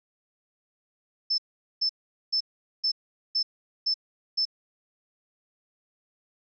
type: tone bursts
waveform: sine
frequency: 5274 Hz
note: E8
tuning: in tune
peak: -22 dBFS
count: 7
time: 1.3-4.454 s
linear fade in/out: 10 ms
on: 82 ms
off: 430 ms
effects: none